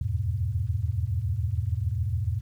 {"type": "tone cluster", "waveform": "sine", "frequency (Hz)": [79, 86, 100.5, 120.8], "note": ["D#2", "F2", "G2", "B2"], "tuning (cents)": [27, -26, 44, -38], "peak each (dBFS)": [-31, -32, -28, -31], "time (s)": [0.01, 2.41], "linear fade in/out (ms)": 5, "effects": ["10-bit"]}